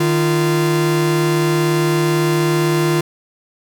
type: tone pair together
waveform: 45% pulse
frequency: 153.8 / 345.3 Hz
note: D#3 / F4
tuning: -20 / -20 cents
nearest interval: octave + major second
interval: 1400 cents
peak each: -17 / -16 dBFS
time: 0-3.01 s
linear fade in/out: 5 ms
effects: none